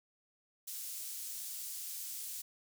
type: high-pass noise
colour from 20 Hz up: pink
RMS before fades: -43 dBFS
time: 0.67-2.42 s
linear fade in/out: 10 ms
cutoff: 7300 Hz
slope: 12 dB/octave
effects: none